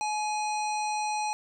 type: harmonic tone with a mistuned harmonic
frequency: 831 Hz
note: G#5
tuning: 1 cent sharp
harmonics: 1 / 3 / 5 / 7 / 9 / 10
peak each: -28 / -37 / -41 / -41 / -47 / -47 dBFS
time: 0.01-1.33 s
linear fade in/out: 0 ms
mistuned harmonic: 1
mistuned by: +38 cents
effects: none